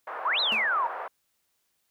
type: band-pass noise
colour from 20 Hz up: white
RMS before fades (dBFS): -36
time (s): 0.07-1.08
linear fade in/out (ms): 5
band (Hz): 550 to 1300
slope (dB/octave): 24
type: exponential two-way sweep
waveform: sine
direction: up then down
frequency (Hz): 889 to 4186 to 889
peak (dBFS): -23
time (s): 0.25-0.87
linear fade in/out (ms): 5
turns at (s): 0.4
type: tone with exponential decay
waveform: sawtooth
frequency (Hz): 220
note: A3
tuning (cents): 0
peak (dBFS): -29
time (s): 0.52-0.71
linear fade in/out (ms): 2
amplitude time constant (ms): 41
effects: white hiss -74 dBFS RMS until 1.9 s